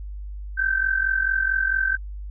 sine tone with amplitude modulation, 1552 Hz, G6, 18 cents flat, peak -16 dBFS, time 0.57-1.97 s, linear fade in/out 20 ms, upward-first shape sine, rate 44.5 Hz, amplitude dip 75%, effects added 50 Hz sine -31 dBFS peak until 2.3 s

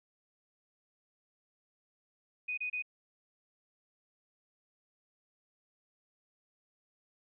sine tone bursts, 2489 Hz, D#7, in tune, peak -33 dBFS, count 3, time 2.48-2.824 s, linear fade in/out 10 ms, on 96 ms, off 28 ms, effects none

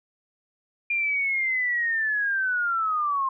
sine linear sweep, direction down, 2407 to 1052 Hz, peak -22 dBFS, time 0.9-3.29 s, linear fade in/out 5 ms, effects none

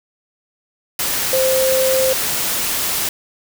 sine tone in noise, 523.3 Hz, C5, in tune, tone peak -14 dBFS, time 1.33-2.13 s, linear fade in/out 2 ms, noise white, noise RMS -20 dBFS, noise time 0.99-3.09 s, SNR +3 dB, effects none

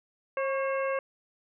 harmonic tone with a mistuned harmonic, 538 Hz, C5, 48 cents sharp, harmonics 1 / 2 / 3 / 4 / 5, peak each -28 / -34 / -38 / -40 / -42 dBFS, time 0.37-0.99 s, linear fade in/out 2 ms, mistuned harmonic 2, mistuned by +47 cents, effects none

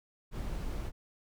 brown noise, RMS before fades -36 dBFS, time 0.31-0.92 s, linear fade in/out 50 ms, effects none

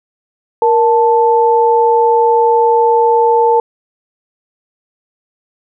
sine tone pair together, 468.1 / 880 Hz, A#4 / A5, +7 / 0 cents, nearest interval major seventh, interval 1093 cents, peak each -10 dBFS, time 0.62-3.6 s, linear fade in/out 2 ms, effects none

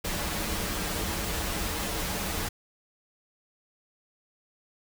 pink noise with comb filter, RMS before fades -31 dBFS, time 0.04-2.49 s, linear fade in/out 10 ms, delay 7.8 ms, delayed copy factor -0.6, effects none

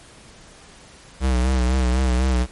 square tone with vibrato, 63.5 Hz, B1, 49 cents sharp, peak -17 dBFS, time 1.2-2.47 s, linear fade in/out 50 ms, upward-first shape sine, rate 4 Hz, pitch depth 60 cents each way, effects pink hiss -46 dBFS RMS until 2.51 s + MP3 48 kbps

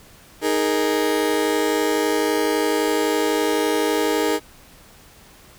35% pulse chord, D# suspended fourth, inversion none, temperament just, 311.1 / 414.8 / 466.7 Hz, D#4 / G#4 / A#4, 0 / -2 / +2 cents, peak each -21 dBFS, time 0.41-4.4 s, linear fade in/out 50 ms, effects pink hiss -48 dBFS RMS until 5.58 s

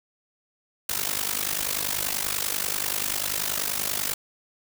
white noise with amplitude modulation, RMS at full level -24 dBFS, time 0.89-4.14 s, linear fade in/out 5 ms, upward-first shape sine, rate 50.3 Hz, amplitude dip 85%, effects none

